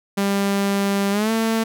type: tone with pitch glide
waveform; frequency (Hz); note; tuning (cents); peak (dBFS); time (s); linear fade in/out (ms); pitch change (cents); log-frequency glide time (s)
sawtooth; 198.8 to 224.4; G3 to A3; +25 to +34; -14; 0.17-1.64; 10; +209; 1.11-1.31
effects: none